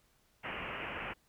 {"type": "low-pass noise", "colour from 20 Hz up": "white", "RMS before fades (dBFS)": -41, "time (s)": [0.43, 1.14], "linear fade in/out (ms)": 20, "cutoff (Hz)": 2900, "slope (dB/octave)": 96, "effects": ["pink hiss -71 dBFS RMS until 1.28 s"]}